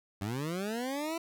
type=linear sweep; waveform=20% pulse; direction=up; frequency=92.5 to 338.3 Hz; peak=-28 dBFS; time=0.21-1.18 s; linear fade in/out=5 ms; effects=none